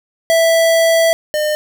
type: tone pair in turn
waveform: square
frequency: 659 / 605.9 Hz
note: E5 / D#5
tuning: -1 / -46 cents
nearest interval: minor second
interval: 145 cents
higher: first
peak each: -10 / -15 dBFS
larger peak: first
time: 0.3-1.13 / 1.34-1.55 s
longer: first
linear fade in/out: 0 ms
effects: none